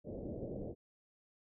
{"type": "low-pass noise", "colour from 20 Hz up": "white", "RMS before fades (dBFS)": -43, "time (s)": [0.04, 0.75], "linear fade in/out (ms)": 50, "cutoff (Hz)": 570, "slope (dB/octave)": 48, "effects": []}